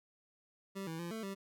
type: tone with pitch steps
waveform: 25% pulse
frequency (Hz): 195 / 162.7 / 171.5 / 222.4 / 195.7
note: G3 / E3 / F3 / A3 / G3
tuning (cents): -9 / -22 / -31 / +19 / -3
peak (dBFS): -36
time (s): 0.75-1.35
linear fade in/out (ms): 20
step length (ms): 120
effects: none